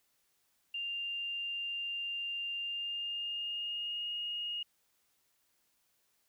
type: tone with pitch glide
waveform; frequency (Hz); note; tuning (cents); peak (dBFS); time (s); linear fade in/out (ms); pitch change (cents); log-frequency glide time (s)
sine; 2794 to 2863; F7 to F7; 0 to +42; -35; 0.74-4.63; 5; +42; 2.58-4.1
effects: white hiss -75 dBFS RMS until 6.28 s